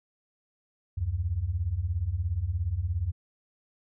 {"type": "beating tone pair", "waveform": "sine", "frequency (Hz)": [74.9, 91.9], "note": ["D2", "F#2"], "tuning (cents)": [35, -11], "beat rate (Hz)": 17, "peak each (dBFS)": [-31, -28], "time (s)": [0.97, 3.12], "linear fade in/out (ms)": 10, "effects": []}